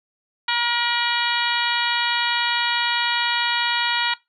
harmonic tone with a mistuned harmonic, 475.3 Hz, A#4, 34 cents sharp, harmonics 2 / 3 / 4 / 5 / 6 / 7 / 8 / 9, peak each -24 / -26 / -27 / -28 / -29 / -29 / -30 / -31 dBFS, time 0.48-4.14 s, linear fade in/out 5 ms, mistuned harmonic 6, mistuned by +36 cents, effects noise-tail reverb RT60 0.2 s tail -21 dB re dry

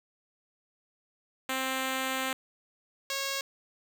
5% pulse tone pair in turn, 262.8 / 547.6 Hz, C4 / C#5, +8 / -21 cents, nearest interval octave + minor second, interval 1271 cents, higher second, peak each -18 / -19 dBFS, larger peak first, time 1.49-2.33 / 3.1-3.41 s, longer first, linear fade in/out 2 ms, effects none

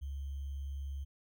sine tone with sample-and-hold, 69.3 Hz, C#2, in tune, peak -37 dBFS, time 0.01-1.05 s, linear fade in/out 20 ms, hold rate 3150 Hz, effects none

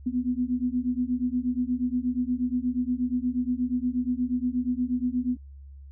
sine beating tone pair, 244.5 / 252.9 Hz, B3 / B3, -17 / +41 cents, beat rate 8.4 Hz, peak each -27 dBFS, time 0.06-5.37 s, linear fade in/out 10 ms, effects added 69 Hz sine -42 dBFS peak until 5.91 s

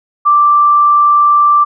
sine tone, 1174.7 Hz, D6, in tune, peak -5 dBFS, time 0.25-1.65 s, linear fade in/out 20 ms, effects none

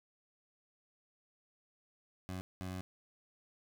20% pulse tone bursts at uneven times, 92.5 Hz, F#2, in tune, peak -35 dBFS, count 2, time 2.29-2.41 / 2.61-2.81 s, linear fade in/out 0 ms, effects none

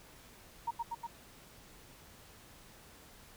sine tone with echo, 932.3 Hz, A#5, in tune, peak -31 dBFS, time 0.67-0.71 s, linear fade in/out 10 ms, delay 120 ms, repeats 3, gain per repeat -2 dB, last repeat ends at 1.07 s, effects pink hiss -57 dBFS RMS until 3.36 s

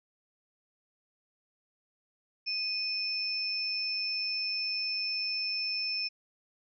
sine tone pair together, 2489 / 5298 Hz, D#7 / E8, 0 / +8 cents, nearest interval octave + minor second, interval 1308 cents, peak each -36 / -31 dBFS, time 2.46-6.09 s, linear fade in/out 20 ms, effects none

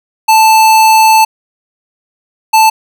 square tone bursts at uneven times, 880 Hz, A5, in tune, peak -4 dBFS, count 2, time 0.28-1.25 / 2.53-2.7 s, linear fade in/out 10 ms, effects none

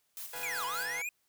blue noise with tremolo, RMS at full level -42 dBFS, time 0.17-0.86 s, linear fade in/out 0 ms, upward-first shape square, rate 5.3 Hz, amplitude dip 50%
15% pulse chord, F diminished, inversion second, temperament equal, 493.9 / 698.5 / 830.6 Hz, Cb5 / F5 / Ab5, 0 / 0 / 0 cents, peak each -38 / -42 / -38 dBFS, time 0.33-1.02 s, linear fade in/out 5 ms
click train, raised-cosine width 0.3 ms, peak -35 dBFS, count 98, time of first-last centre 0.35-0.997 s, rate 150 Hz
square linear two-way sweep, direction down then up, 2522 to 953 to 2522 Hz, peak -35 dBFS, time 0.43-1.09 s, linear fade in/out 2 ms, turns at 0.65 s
effects white hiss -75 dBFS RMS until 1.28 s

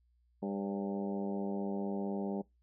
harmonic tone with a mistuned harmonic, 99.6 Hz, G2, 28 cents sharp, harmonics 2 / 3 / 4 / 5 / 6 / 7 / 8 / 9, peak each -36 / -43 / -41 / -46 / -45 / -50 / -48 / -53 dBFS, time 0.42-2.42 s, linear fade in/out 10 ms, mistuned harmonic 6, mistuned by -45 cents, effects noise-tail reverb RT60 0.2 s tail -24 dB re dry + added 60 Hz sine -68 dBFS peak until 2.62 s

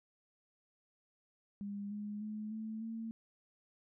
sine tone with pitch steps, 202.2 / 207.8 / 213.5 / 219.4 / 225.4 Hz, G#3 / G#3 / G#3 / A3 / A3, -46 / +1 / +48 / -5 / +42 cents, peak -39 dBFS, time 1.61-3.11 s, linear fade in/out 0 ms, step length 300 ms, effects none

